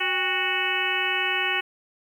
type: harmonic tone with a mistuned harmonic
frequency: 370 Hz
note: F#4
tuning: in tune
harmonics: 1 / 2 / 3 / 4 / 5 / 6 / 7 / 8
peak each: -34 / -33 / -34 / -31 / -29 / -30 / -28 / -29 dBFS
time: 0-1.61 s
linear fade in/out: 10 ms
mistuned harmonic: 2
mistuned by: +130 cents
effects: 9-bit